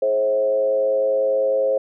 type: tone with frequency modulation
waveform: sine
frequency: 534 Hz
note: C5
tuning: 35 cents sharp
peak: -16 dBFS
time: 0.02-1.78 s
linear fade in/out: 5 ms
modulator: 110 Hz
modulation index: 0.61
effects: none